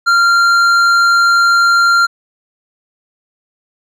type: tone with hard clipping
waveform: triangle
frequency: 1386 Hz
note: F6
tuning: 14 cents flat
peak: -9 dBFS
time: 0.06-2.07 s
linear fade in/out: 20 ms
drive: 12 dB
effects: none